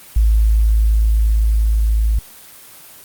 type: tone with level ramp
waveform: sine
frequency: 54.2 Hz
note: A1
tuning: 25 cents flat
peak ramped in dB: -9 to -12 dBFS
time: 0.16-2.19 s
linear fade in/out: 5 ms
effects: white hiss -40 dBFS RMS until 3.04 s + Opus 24 kbps

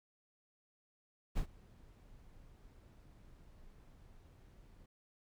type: noise with ADSR envelope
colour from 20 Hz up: brown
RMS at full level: -35 dBFS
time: 1.35-4.86 s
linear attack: 25 ms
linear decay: 87 ms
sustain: -24 dB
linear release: 5 ms
effects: none

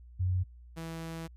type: tone pair in turn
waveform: sine / sawtooth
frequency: 91.6 / 163.87 Hz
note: F#2 / E3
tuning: -17 / -10 cents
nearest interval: minor seventh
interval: 1007 cents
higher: second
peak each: -26 / -34 dBFS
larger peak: first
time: 0.19-0.44 / 0.76-1.28 s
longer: second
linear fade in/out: 20 ms
effects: added 60 Hz sine -49 dBFS peak until 1.36 s + resampled to 32000 Hz

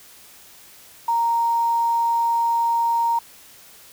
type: tone with quantisation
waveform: sine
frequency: 930 Hz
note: A#5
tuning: 4 cents flat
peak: -17 dBFS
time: 1.08-3.19 s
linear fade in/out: 5 ms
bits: 7
effects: white hiss -47 dBFS RMS until 3.92 s

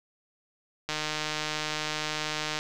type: click train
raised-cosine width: 0.2 ms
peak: -13 dBFS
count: 261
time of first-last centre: 0.89-2.589 s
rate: 153 Hz
effects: none

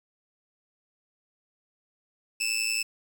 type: tone with amplitude modulation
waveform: 20% pulse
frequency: 2637 Hz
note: E7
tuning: in tune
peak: -18 dBFS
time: 2.4-2.83 s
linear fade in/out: 10 ms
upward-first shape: sine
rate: 111 Hz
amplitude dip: 75%
effects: 8-bit

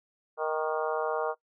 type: harmonic tone with a mistuned harmonic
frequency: 156.4 Hz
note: D#3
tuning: 9 cents sharp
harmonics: 3 / 4 / 5 / 6 / 7 / 8 / 9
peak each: -31 / -33 / -35 / -37 / -38 / -39 / -40 dBFS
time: 0.37-1.35 s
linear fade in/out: 50 ms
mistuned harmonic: 8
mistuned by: -52 cents
effects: noise-tail reverb RT60 0.1 s tail -20 dB re dry

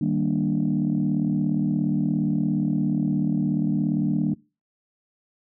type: chord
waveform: sine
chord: Eb major seventh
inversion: none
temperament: equal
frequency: 155.56 / 196 / 233.1 / 293.7 Hz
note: Eb3 / G3 / Bb3 / D4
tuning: 0 / 0 / 0 / 0 cents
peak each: -25 dBFS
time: 0.01-4.34 s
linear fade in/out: 5 ms
effects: noise-tail reverb RT60 0.3 s tail -22 dB re dry + tanh soft clip ceiling -13 dBFS

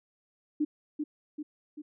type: tone with echo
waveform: sine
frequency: 299.8 Hz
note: D4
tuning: 36 cents sharp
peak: -24 dBFS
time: 0.6-0.65 s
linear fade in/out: 10 ms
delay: 390 ms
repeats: 3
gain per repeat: -5 dB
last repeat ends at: 1.82 s
effects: none

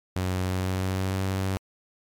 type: tone with pitch glide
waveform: sawtooth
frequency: 92.3 to 95.55 Hz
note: F#2 to G2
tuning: -4 to -44 cents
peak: -21 dBFS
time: 0.16-1.57 s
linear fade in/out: 0 ms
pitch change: +60 cents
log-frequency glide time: 0.44-1.21 s
effects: MP3 96 kbps

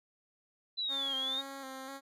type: linear two-way sweep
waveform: sine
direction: down then up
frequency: 4022 to 3166 to 3774 Hz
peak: -32 dBFS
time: 0.77-1.42 s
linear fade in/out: 20 ms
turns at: 1.15 s
type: tone with vibrato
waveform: 10% pulse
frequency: 268.9 Hz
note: C4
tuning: 47 cents sharp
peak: -34 dBFS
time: 0.88-2.01 s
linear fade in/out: 50 ms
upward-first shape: square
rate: 2 Hz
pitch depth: 29 cents each way
effects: resampled to 32000 Hz

